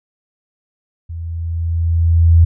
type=tone with level ramp; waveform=sine; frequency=83.4 Hz; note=E2; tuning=21 cents sharp; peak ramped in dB=-24 to -4 dBFS; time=1.09-2.45 s; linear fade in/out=10 ms; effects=none